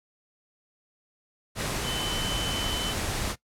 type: tone in noise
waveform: sine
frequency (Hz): 3036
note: F#7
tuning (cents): +44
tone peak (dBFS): -31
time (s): 1.83-2.95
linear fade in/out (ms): 50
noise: pink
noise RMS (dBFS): -30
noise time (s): 1.55-3.36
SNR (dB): -4
effects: noise-tail reverb RT60 0.1 s tail -19 dB re dry + low-pass 11000 Hz 12 dB/octave